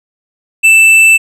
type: tone with hard clipping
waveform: sine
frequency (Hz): 2651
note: E7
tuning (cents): +9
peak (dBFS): -4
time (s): 0.63-1.18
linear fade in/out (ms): 20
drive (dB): 7
effects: none